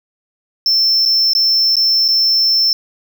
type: tone with dropouts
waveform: triangle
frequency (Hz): 5340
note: E8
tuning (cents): +22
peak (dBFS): -9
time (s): 0.66-2.73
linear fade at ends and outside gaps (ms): 1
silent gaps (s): 1.053-1.059 / 1.334-1.35 / 1.756-1.767 / 2.08-2.086
effects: none